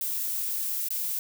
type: noise with dropouts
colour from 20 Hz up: violet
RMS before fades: -30 dBFS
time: 0.01-1.19 s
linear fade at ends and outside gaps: 1 ms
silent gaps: 0.886-0.905 s
effects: none